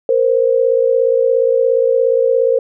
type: tone pair together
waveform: sine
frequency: 466.2 / 523.3 Hz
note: A#4 / C5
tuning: 0 / 0 cents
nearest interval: major second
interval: 200 cents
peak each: -13 dBFS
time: 0.09-2.59 s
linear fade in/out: 2 ms
effects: none